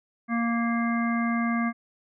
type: harmonic tone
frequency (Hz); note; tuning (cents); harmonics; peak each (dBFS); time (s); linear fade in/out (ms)
233.1; A#3; 0; 1 / 3 / 5 / 7 / 9; -24 / -34 / -32 / -36 / -34; 0.28-1.73; 50
effects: none